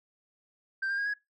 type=tone with pitch steps; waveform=sine; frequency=1568 / 1600 / 1632.7 / 1666 Hz; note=G6 / G6 / G#6 / G#6; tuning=0 / +35 / -30 / +5 cents; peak=-26 dBFS; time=0.82-1.14 s; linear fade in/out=10 ms; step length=80 ms; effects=noise-tail reverb RT60 0.2 s tail -22 dB re dry + tanh soft clip ceiling -27 dBFS